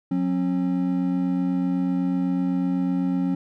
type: tone pair together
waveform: triangle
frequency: 181.8 / 269.8 Hz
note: F#3 / C#4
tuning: -30 / -47 cents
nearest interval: perfect fifth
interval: 683 cents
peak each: -22 / -21 dBFS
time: 0.11-3.35 s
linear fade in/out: 5 ms
effects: none